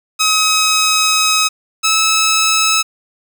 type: tone pair in turn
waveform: 10% pulse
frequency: 1273 / 1298.2 Hz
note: D#6 / E6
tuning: +39 / -27 cents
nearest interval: unison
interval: 34 cents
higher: second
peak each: -3 dBFS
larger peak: neither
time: 0.19-1.49 / 1.83-2.83 s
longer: first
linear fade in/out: 20 ms
effects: none